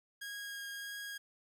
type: tone with vibrato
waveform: sawtooth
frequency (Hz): 1635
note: G#6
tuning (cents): -28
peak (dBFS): -38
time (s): 0.21-1.18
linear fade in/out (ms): 10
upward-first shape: triangle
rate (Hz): 1.6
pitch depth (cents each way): 10
effects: 12-bit